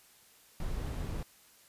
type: noise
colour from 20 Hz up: brown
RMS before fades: -36 dBFS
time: 0.6-1.23 s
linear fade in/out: 2 ms
effects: white hiss -61 dBFS RMS until 1.68 s + resampled to 32000 Hz